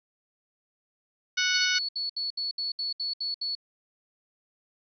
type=harmonic tone; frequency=738 Hz; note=F#5; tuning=5 cents flat; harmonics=2 / 3 / 4 / 5 / 6 / 7 / 8; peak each=-28 / -30 / -31 / -32 / -33 / -33 / -34 dBFS; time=1.37-1.79 s; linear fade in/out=10 ms
type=tone bursts; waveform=sine; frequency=4414 Hz; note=C#8; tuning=8 cents flat; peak=-28 dBFS; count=10; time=1.54-3.552 s; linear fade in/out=5 ms; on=140 ms; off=68 ms
effects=none